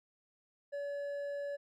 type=tone with hard clipping; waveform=sine; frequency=570 Hz; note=C#5; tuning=48 cents sharp; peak=-38 dBFS; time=0.72-1.57 s; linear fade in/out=20 ms; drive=5 dB; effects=none